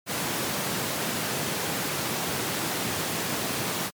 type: high-pass noise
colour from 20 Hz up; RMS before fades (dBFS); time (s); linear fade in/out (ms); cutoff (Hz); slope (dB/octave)
pink; -29; 0.06-3.91; 50; 120; 24
effects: MP3 96 kbps